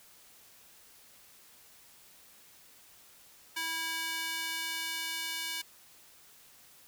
square tone with high-pass filter sweep, 325.8 Hz, E4, 20 cents flat, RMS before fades -36 dBFS, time 3.56-5.62 s, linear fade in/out 10 ms, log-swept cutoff 1600 to 2500 Hz, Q 0.99, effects white hiss -58 dBFS RMS until 6.87 s

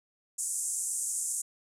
pink band-pass noise, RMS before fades -33 dBFS, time 0.38-1.42 s, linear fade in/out 10 ms, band 7000 to 10000 Hz, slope 48 dB/octave, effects none

